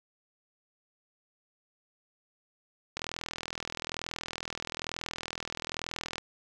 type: click train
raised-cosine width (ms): 0.2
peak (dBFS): -17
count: 133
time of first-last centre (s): 2.97-6.182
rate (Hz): 41.1
effects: none